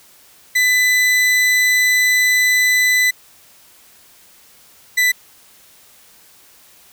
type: tone pair in turn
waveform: 40% pulse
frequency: 2000 / 1990.9 Hz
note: B6 / B6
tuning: +21 / +13 cents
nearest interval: unison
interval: 8 cents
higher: first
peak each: -11 dBFS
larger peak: neither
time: 0.55-3.11 / 4.97-5.12 s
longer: first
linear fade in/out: 10 ms
effects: white hiss -48 dBFS RMS until 6.92 s